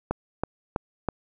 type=click train; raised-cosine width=1 ms; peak=-11 dBFS; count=4; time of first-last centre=0.11-1.087 s; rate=3.07 Hz; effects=none